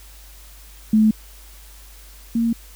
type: tone pair in turn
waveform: sine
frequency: 216.9 / 230.9 Hz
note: A3 / A#3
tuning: -25 / -16 cents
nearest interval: minor second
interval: 109 cents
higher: second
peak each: -11 / -16 dBFS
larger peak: first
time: 0.93-1.11 / 2.35-2.53 s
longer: neither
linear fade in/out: 5 ms
effects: added 50 Hz sine -42 dBFS peak until 2.75 s + white hiss -47 dBFS RMS until 2.75 s